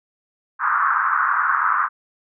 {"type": "band-pass noise", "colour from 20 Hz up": "pink", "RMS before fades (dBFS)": -19, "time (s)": [0.59, 1.89], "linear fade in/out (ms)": 50, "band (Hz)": [1100, 1500], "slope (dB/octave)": 48, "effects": []}